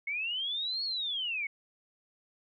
sine linear two-way sweep, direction up then down, 2167 to 4400 to 2167 Hz, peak -31 dBFS, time 0.07-1.47 s, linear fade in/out 5 ms, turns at 0.84 s, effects none

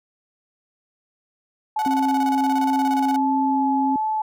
sine tone with vibrato, 859 Hz, A5, 42 cents flat, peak -20 dBFS, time 1.76-4.22 s, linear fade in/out 5 ms, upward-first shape sine, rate 1.4 Hz, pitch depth 19 cents each way
sawtooth tone with tremolo, 740 Hz, F#5, in tune, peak -25 dBFS, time 1.79-3.16 s, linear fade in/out 0 ms, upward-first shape square, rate 17 Hz, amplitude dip 80%
sine tone, 268.4 Hz, C4, 44 cents sharp, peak -20 dBFS, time 1.86-3.96 s, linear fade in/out 2 ms
effects none

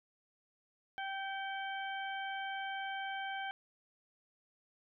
harmonic tone with a mistuned harmonic, 780 Hz, G5, 9 cents flat, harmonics 1 / 2 / 3 / 4, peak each -40 / -42 / -48 / -48 dBFS, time 0.98-3.51 s, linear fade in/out 0 ms, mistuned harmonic 3, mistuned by -42 cents, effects none

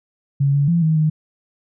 sine tone with pitch steps, 139.6 / 142.3 / 169.9 / 158.4 / 155 Hz, C#3 / C#3 / F3 / D#3 / D#3, +13 / +46 / -47 / +31 / -6 cents, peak -13 dBFS, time 0.4-1.1 s, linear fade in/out 10 ms, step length 140 ms, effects none

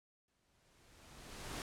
pink noise with exponential growth, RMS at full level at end -42 dBFS, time 0.28-1.62 s, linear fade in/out 1 ms, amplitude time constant 290 ms, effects low-pass 10000 Hz 12 dB/octave

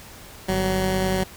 15% pulse tone pair together, 49.74 / 187.9 Hz, G1 / F#3, +26 / +27 cents, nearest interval octave + major seventh, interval 2301 cents, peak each -21 / -15 dBFS, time 0.48-1.24 s, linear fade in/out 10 ms, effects pink hiss -43 dBFS RMS until 1.36 s

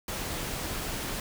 pink noise, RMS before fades -34 dBFS, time 0.08-1.2 s, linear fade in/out 2 ms, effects none

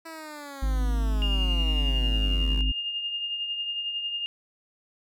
10% pulse linear sweep, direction down, 329.6 to 61.74 Hz, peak -30 dBFS, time 0.05-2.62 s, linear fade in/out 10 ms
harmonic tone, 52 Hz, G#1, 3 cents sharp, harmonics 1 / 3 / 5 / 6, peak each -22 / -41 / -36 / -48 dBFS, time 0.62-2.72 s, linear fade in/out 10 ms
sine tone with tremolo, 2825 Hz, F7, 19 cents sharp, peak -26 dBFS, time 1.22-4.26 s, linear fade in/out 0 ms, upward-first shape triangle, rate 11 Hz, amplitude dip 50%
effects none

